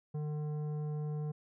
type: tone with tanh clipping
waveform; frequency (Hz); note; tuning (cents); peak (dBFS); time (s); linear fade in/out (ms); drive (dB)
sine; 150.4; D3; +42; -36; 0.14-1.32; 10; 11
effects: none